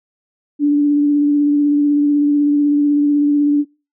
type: tone with vibrato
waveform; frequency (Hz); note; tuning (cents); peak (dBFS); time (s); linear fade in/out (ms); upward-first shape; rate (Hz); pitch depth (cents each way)
sine; 291; D4; -16; -10; 0.59-3.65; 50; sine; 16; 15
effects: noise-tail reverb RT60 0.3 s tail -24 dB re dry